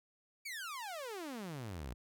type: exponential sweep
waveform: sawtooth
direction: down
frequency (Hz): 2349 to 55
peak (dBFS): -38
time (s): 0.45-1.94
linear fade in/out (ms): 10
effects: none